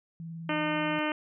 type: tone with vibrato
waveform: sine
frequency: 164.81 Hz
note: E3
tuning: in tune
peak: -37 dBFS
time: 0.2-0.99 s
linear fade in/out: 0 ms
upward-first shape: triangle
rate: 20 Hz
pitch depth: 39 cents each way
type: harmonic tone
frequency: 304.2 Hz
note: D#4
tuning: 39 cents flat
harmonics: 1 / 2 / 3 / 4 / 5 / 6 / 7 / 8 / 9 / 10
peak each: -31 / -34 / -36 / -37 / -38 / -39 / -39 / -40 / -41 / -41 dBFS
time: 0.49-1.12 s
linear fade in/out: 2 ms
effects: none